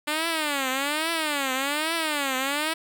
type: tone with vibrato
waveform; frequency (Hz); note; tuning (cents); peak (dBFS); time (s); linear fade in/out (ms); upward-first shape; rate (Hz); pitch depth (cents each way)
5% pulse; 293.7; D4; 0; -13; 0.07-2.74; 10; triangle; 1.2; 240
effects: none

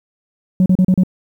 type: tone bursts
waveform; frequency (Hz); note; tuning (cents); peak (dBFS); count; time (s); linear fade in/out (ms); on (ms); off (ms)
sine; 185; F#3; 0; -6; 5; 0.6-1.035; 2; 59; 35
effects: tanh soft clip ceiling -7 dBFS + 8-bit

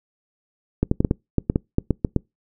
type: clicks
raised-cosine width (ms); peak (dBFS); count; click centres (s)
3; -5; 12; 0.83 / 0.914 / 1.005 / 1.048 / 1.111 / 1.383 / 1.499 / 1.559 / 1.784 / 1.907 / 2.048 / 2.163
effects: noise-tail reverb RT60 0.2 s tail -26 dB re dry

